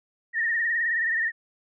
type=tone with vibrato; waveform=sine; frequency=1839 Hz; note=A#6; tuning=24 cents flat; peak=-22 dBFS; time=0.33-1.32 s; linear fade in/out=50 ms; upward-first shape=sine; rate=19 Hz; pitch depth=65 cents each way; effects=none